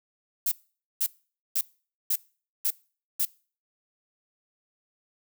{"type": "noise bursts", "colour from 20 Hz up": "violet", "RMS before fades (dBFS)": -25, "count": 6, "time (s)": [0.46, 3.252], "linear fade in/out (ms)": 5, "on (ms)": 57, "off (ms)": 490, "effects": ["noise-tail reverb RT60 0.4 s tail -23 dB re dry"]}